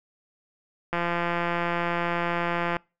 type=click train; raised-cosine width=0.5 ms; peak=-12 dBFS; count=317; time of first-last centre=0.93-2.767 s; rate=172 Hz; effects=noise-tail reverb RT60 0.3 s tail -26 dB re dry